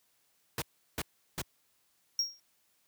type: noise bursts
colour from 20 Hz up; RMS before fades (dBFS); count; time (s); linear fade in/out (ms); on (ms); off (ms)
pink; -34; 3; 0.58-1.417; 2; 39; 360
type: tone with exponential decay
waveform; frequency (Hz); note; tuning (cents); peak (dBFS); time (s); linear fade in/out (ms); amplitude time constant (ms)
triangle; 5588; F8; 0; -23; 2.19-2.4; 2; 45
effects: white hiss -72 dBFS RMS until 2.87 s + high-pass 60 Hz 12 dB/octave